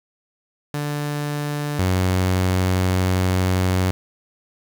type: tone pair in turn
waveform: sawtooth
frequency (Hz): 146.83 / 92.5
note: D3 / F#2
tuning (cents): 0 / 0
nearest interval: minor sixth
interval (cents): 800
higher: first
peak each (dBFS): -19 / -13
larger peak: second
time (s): 0.74-1.79 / 1.79-3.91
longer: second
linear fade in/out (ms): 0
effects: 7-bit